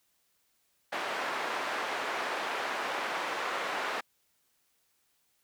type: band-pass noise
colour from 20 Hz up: white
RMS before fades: -34 dBFS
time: 0.92-4.01 s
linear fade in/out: 10 ms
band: 460 to 1600 Hz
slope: 12 dB/octave
effects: white hiss -73 dBFS RMS until 5.43 s